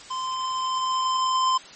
square tone with level ramp, 1036 Hz, C6, 17 cents flat, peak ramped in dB -28 to -19 dBFS, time 0.1-1.58 s, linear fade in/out 10 ms, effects white hiss -44 dBFS RMS until 1.75 s + MP3 32 kbps

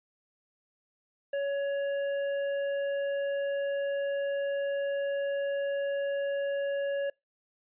sine tone with tanh clipping, 560 Hz, C#5, 18 cents sharp, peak -30 dBFS, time 1.33-7.1 s, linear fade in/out 5 ms, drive 11 dB, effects noise-tail reverb RT60 0.2 s tail -26 dB re dry + resampled to 8000 Hz

